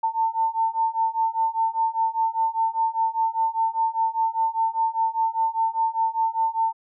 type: beating tone pair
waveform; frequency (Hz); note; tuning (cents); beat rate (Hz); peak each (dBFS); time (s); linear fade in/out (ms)
sine; 896 / 901; A5 / A5; +31 / +41; 5; -24 / -23; 0.03-6.73; 10
effects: none